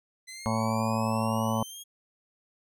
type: exponential sweep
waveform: 15% pulse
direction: up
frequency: 2028 to 3293 Hz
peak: -34 dBFS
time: 0.27-1.84 s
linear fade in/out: 20 ms
type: harmonic tone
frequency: 111.6 Hz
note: A2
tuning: 25 cents sharp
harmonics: 1 / 2 / 4 / 5 / 6 / 7 / 8 / 9 / 10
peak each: -31 / -29 / -43 / -34 / -38 / -37 / -35 / -35 / -37 dBFS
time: 0.46-1.63 s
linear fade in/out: 0 ms
effects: none